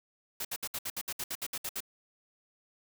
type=noise bursts; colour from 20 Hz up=white; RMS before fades=-36 dBFS; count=13; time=0.4-1.805 s; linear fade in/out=5 ms; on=49 ms; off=64 ms; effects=none